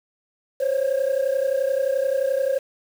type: tone pair together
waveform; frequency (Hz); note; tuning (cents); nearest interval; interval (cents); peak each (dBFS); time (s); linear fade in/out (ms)
sine; 523.3 / 554.8; C5 / C#5; 0 / +1; minor second; 101; -20; 0.6-2.59; 10
effects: tanh soft clip ceiling -16 dBFS + 7-bit